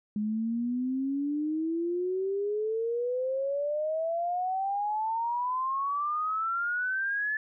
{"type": "exponential sweep", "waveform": "sine", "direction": "up", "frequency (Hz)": [207.7, 1743], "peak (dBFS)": -27, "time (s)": [0.16, 7.37], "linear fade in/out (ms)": 2, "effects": []}